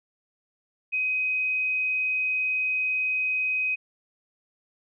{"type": "tone", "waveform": "sine", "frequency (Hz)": 2518, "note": "D#7", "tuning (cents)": 20, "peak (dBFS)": -23, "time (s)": [0.92, 3.76], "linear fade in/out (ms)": 20, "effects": []}